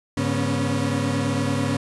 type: tone cluster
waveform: 35% pulse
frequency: 102.7 / 142.3 / 243.4 / 275.5 Hz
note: G#2 / C#3 / B3 / C#4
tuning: -19 / +46 / -25 / -11 cents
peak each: -25 dBFS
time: 0.17-1.77 s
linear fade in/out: 5 ms
effects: resampled to 24000 Hz